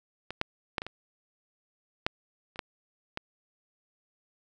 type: clicks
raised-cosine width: 0.3 ms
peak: -20 / -11 / -12 / -19 / -22 / -9 / -30 / -15 / -17 dBFS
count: 9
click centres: 0.306 / 0.414 / 0.782 / 0.819 / 0.866 / 2.065 / 2.559 / 2.592 / 3.174 s
effects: none